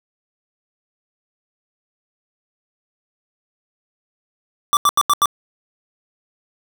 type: tone bursts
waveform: square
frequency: 1168 Hz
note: D6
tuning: 10 cents flat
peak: -12 dBFS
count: 5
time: 4.73-5.257 s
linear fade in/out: 0 ms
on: 39 ms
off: 83 ms
effects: none